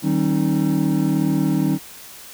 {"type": "tone cluster", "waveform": "triangle", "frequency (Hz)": [155.5, 192.2, 268.6, 310.3], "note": ["D#3", "G3", "C4", "D#4"], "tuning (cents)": [-1, -34, 46, -5], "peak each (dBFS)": -20, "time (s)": [0.02, 1.79], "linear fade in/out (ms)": 50, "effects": ["white hiss -40 dBFS RMS until 2.33 s"]}